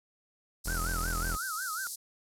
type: band-pass noise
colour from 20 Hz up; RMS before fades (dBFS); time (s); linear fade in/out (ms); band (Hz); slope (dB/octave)
white; -40; 0.64-1.96; 10; 4300 to 13000; 48
type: tone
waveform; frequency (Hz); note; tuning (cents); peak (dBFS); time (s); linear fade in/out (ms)
35% pulse; 42; E1; +33; -30; 0.65-1.37; 20
type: tone with vibrato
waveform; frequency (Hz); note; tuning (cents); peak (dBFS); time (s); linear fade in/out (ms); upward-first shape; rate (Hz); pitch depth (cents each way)
sine; 1396.9; F6; 0; -34; 0.68-1.87; 0; sine; 5.5; 200
effects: none